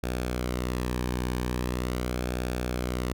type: tone with flanger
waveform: sawtooth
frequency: 61.74 Hz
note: B1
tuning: in tune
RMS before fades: -30 dBFS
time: 0.03-3.13 s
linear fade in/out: 5 ms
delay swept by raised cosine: 0.99 to 1.5 ms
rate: 0.41 Hz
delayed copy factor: -0.5
effects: none